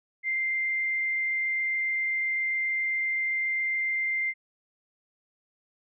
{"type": "tone with frequency modulation", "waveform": "sine", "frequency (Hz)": 2093, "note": "C7", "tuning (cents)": 0, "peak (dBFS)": -25, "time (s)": [0.23, 4.34], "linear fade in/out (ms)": 50, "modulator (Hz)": 27.5, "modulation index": 0.34, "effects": []}